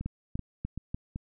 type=two click trains; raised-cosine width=5 ms; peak=-23 / -20 dBFS; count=4 / 4; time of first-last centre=0.01-1.159 / 0.06-0.945 s; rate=2.61 / 3.39 Hz; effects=none